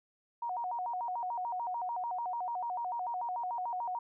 sine tone with vibrato, 830.6 Hz, G#5, in tune, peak -33 dBFS, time 0.42-3.99 s, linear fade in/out 5 ms, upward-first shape square, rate 6.8 Hz, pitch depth 220 cents each way, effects none

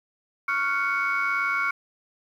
sine tone cluster, 1115 / 1392 / 1490 / 2228 Hz, C#6 / F6 / F#6 / C#7, +10 / -6 / +12 / +8 cents, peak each -28 / -25 / -32 / -26 dBFS, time 0.48-1.71 s, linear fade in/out 5 ms, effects tanh soft clip ceiling -16 dBFS + 9-bit

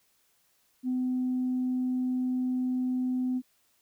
sine tone, 253.7 Hz, B3, 47 cents sharp, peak -25 dBFS, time 0.83-3.42 s, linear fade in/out 50 ms, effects tanh soft clip ceiling -22 dBFS + white hiss -69 dBFS RMS until 3.81 s

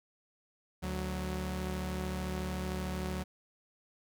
sawtooth tone pair together, 73.46 / 185.1 Hz, D2 / F#3, +1 / +1 cents, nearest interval octave + major third, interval 1600 cents, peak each -33 / -33 dBFS, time 0.82-3.24 s, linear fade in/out 20 ms, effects none

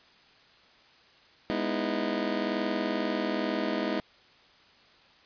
25% pulse chord, E major seventh, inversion first, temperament just, 206 / 247.2 / 309 / 329.6 Hz, G#3 / B3 / D#4 / E4, -14 / +2 / -12 / 0 cents, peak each -30 dBFS, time 1.5-4 s, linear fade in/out 0 ms, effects white hiss -58 dBFS RMS until 5.25 s + resampled to 11025 Hz

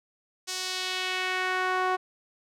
sawtooth tone with band-pass filter sweep, 370.4 Hz, F#4, 2 cents sharp, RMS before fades -29 dBFS, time 0.47-1.97 s, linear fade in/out 20 ms, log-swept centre 6000 to 980 Hz, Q 1.4, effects none

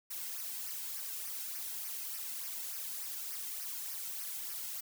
blue noise with flanger, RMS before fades -41 dBFS, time 0.1-4.81 s, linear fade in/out 10 ms, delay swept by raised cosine 0.26 to 1.76 ms, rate 3.4 Hz, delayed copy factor -0.7, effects none

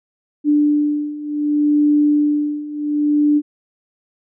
sine beating tone pair, 295.1 / 295.77 Hz, D4 / D4, +8 / +12 cents, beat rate 0.67 Hz, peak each -18 / -15 dBFS, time 0.44-3.42 s, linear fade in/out 50 ms, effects none

